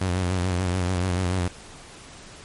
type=tone with vibrato; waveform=sawtooth; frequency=91 Hz; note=F#2; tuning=28 cents flat; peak=-18 dBFS; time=0.01-1.48 s; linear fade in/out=5 ms; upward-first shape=sine; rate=6.9 Hz; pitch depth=63 cents each way; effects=pink hiss -44 dBFS RMS until 2.44 s + MP3 48 kbps